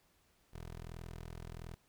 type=tone; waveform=15% pulse; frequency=41.4 Hz; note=E1; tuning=8 cents sharp; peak=-39 dBFS; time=0.53-1.75 s; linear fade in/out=10 ms; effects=pink hiss -72 dBFS RMS until 1.88 s